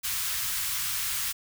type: band-stop noise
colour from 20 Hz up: white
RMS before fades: -30 dBFS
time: 0.03-1.33 s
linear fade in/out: 20 ms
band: 130 to 1100 Hz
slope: 24 dB/octave
effects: none